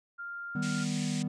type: tone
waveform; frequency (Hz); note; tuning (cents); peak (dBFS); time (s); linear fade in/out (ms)
sine; 1396.9; F6; 0; -37; 0.18-0.85; 20
type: chord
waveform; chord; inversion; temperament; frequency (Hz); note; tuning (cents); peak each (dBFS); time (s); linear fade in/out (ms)
triangle; Eb augmented; none; equal; 155.56 / 196 / 246.9; Eb3 / G3 / B3; 0 / 0 / 0; -32; 0.55-1.28; 5
type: band-pass noise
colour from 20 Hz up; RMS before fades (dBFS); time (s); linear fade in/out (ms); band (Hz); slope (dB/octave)
white; -42; 0.62-1.23; 10; 1800 to 8300; 48
effects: none